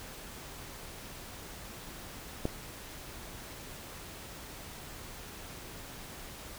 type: click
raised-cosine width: 2 ms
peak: -16 dBFS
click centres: 2.454 s
effects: pink hiss -46 dBFS RMS until 6.58 s